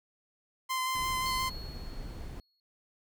sawtooth tone with vibrato, 1035 Hz, C6, 19 cents flat, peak -26 dBFS, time 0.69-1.5 s, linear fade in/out 20 ms, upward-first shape square, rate 5.7 Hz, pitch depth 10 cents each way
brown noise, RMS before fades -41 dBFS, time 0.95-2.4 s, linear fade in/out 2 ms
triangle tone with exponential decay, 4334 Hz, C#8, 40 cents flat, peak -34 dBFS, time 1.26-2.6 s, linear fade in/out 1 ms, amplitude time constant 290 ms
effects none

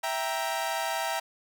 sawtooth chord, E diminished, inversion none, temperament equal with one note detuned, 659.3 / 784 / 936.6 Hz, E5 / G5 / Bb5, 0 / 0 / +8 cents, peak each -29 dBFS, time 0.03-1.2 s, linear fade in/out 10 ms, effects none

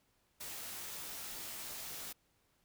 white noise with comb filter, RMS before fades -45 dBFS, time 0.4-2.13 s, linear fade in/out 10 ms, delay 16 ms, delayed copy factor -0.5, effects pink hiss -75 dBFS RMS until 2.64 s

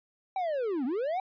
triangle linear two-way sweep, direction down then up, 783 to 233.8 to 783 Hz, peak -26 dBFS, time 0.36-1.2 s, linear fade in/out 2 ms, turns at 0.85 s, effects resampled to 11025 Hz

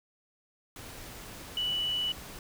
sine tone in noise, 2960 Hz, F#7, in tune, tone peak -28 dBFS, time 1.57-2.12 s, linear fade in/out 2 ms, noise pink, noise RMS -45 dBFS, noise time 0.76-2.39 s, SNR +14 dB, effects none

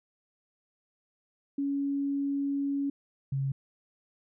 sine tone pair in turn, 280 / 136.33 Hz, C#4 / C#3, +18 / -28 cents, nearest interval octave, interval 1246 cents, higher first, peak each -27 dBFS, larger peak neither, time 1.58-2.9 / 3.32-3.52 s, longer first, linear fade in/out 5 ms, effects none

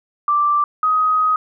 sine tone pair in turn, 1174.7 / 1257 Hz, D6 / D#6, 0 / +17 cents, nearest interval minor second, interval 117 cents, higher second, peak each -13 / -13 dBFS, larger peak neither, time 0.28-0.64 / 0.83-1.36 s, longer second, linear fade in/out 2 ms, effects none

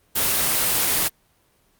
white noise, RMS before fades -20 dBFS, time 0.15-1.09 s, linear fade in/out 20 ms, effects pink hiss -62 dBFS RMS until 1.79 s + Opus 24 kbps

